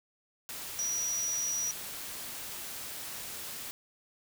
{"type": "tone in noise", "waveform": "sine", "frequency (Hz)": 5810, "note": "F#8", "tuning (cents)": -32, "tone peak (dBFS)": -30, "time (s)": [0.79, 1.71], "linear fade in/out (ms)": 0, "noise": "white", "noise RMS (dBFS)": -41, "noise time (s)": [0.49, 3.71], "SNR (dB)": 8, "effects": []}